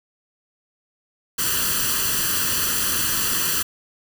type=noise with comb filter; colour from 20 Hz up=white; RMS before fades=-22 dBFS; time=1.38-3.63 s; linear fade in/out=10 ms; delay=0.67 ms; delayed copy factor=+0.8; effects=none